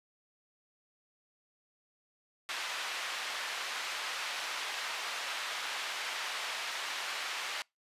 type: band-pass noise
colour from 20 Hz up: white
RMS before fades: -38 dBFS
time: 2.49-7.62 s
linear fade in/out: 0 ms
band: 820 to 3300 Hz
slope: 12 dB/octave
effects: noise-tail reverb RT60 0.2 s tail -26 dB re dry + resampled to 32000 Hz